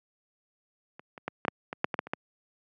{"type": "clicks", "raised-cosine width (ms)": 0.5, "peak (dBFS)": [-29, -28, -16, -15, -8, -19, -8, -14, -12, -26, -14], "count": 11, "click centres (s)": [0.995, 1.178, 1.28, 1.451, 1.482, 1.729, 1.844, 1.942, 1.991, 2.07, 2.135], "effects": ["high-pass 150 Hz 12 dB/octave"]}